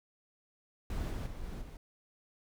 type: noise with level steps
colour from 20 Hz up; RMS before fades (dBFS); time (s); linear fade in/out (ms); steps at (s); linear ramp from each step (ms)
brown; -35 / -37 / -43 / -41 / -46; 0.9-1.77; 2; 1.1 / 1.26 / 1.43 / 1.61; 10
effects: none